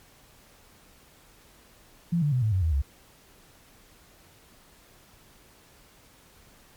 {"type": "tone with pitch steps", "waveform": "sine", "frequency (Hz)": [170.6, 146.81, 126.34, 108.72, 93.56, 80.51, 69.29], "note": ["F3", "D3", "B2", "A2", "F#2", "E2", "C#2"], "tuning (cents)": [-40, 0, 40, -20, 20, -40, 0], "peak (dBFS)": -21, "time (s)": [2.12, 2.82], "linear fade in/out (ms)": 10, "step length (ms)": 100, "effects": ["pink hiss -56 dBFS RMS until 6.76 s", "MP3 96 kbps"]}